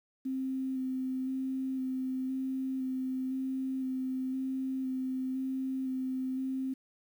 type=tone with vibrato; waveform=sine; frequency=261.6 Hz; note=C4; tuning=in tune; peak=-31 dBFS; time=0.25-6.74 s; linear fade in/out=10 ms; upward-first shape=square; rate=0.98 Hz; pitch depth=12 cents each way; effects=10-bit